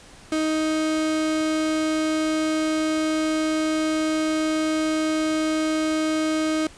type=tone; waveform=35% pulse; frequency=313.1 Hz; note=D#4; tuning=11 cents sharp; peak=-19 dBFS; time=0.32-6.67 s; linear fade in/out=2 ms; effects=pink hiss -47 dBFS RMS until 6.77 s + resampled to 22050 Hz